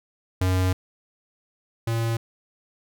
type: tone pair in turn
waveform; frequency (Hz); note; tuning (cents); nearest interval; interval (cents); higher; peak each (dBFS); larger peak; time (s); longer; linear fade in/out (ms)
square; 92.5 / 114.69; F#2 / A#2; 0 / -28; major third; 372; second; -20 / -23; first; 0.41-0.73 / 1.87-2.17; first; 5
effects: none